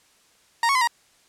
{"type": "tone with pitch steps", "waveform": "30% pulse", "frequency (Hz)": [930, 1106, 1019, 945], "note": ["A#5", "C#6", "C6", "A#5"], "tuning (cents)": [-4, -4, -46, 23], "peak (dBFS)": -15, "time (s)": [0.63, 0.874], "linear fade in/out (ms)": 2, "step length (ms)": 61, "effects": ["white hiss -59 dBFS RMS until 1.28 s", "low-pass 9000 Hz 12 dB/octave"]}